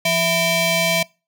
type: ring-modulated tone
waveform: sawtooth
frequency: 830.6 Hz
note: G#5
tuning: in tune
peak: -9 dBFS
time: 0.05-1.03 s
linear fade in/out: 5 ms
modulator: 1490 Hz
effects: noise-tail reverb RT60 0.3 s tail -25 dB re dry